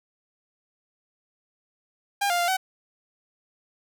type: tone with pitch steps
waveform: sawtooth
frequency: 804 / 701 / 696 / 756 Hz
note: G5 / F5 / F5 / F#5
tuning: +44 / +6 / -6 / +37 cents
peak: -18 dBFS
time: 2.21-2.57 s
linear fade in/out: 10 ms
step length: 90 ms
effects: none